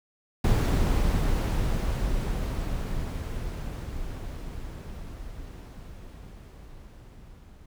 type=noise with level ramp; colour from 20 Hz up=brown; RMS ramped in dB=-21 to -49 dBFS; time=0.44-7.66 s; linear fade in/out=5 ms; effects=none